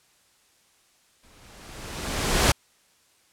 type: noise with exponential growth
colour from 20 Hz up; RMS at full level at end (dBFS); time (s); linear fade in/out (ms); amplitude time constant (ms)
pink; -17; 1.23-2.52; 5; 280
effects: white hiss -62 dBFS RMS until 3.32 s + low-pass 10000 Hz 12 dB/octave